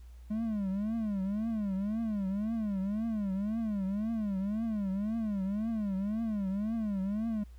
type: tone with vibrato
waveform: triangle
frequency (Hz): 208.4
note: G#3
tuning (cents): +6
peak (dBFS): -28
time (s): 0.3-7.44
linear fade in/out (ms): 10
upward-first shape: triangle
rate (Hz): 1.9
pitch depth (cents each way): 190
effects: added 60 Hz sine -47 dBFS peak until 7.58 s + pink hiss -68 dBFS RMS until 7.58 s